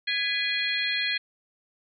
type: tone cluster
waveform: sine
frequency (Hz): 1667 / 2003 / 2457 / 3311 / 4190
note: G#6 / B6 / D#7 / G#7 / C8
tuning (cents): +6 / +24 / -22 / -6 / +2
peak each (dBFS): -31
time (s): 0.07-1.18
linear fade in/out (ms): 10
effects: none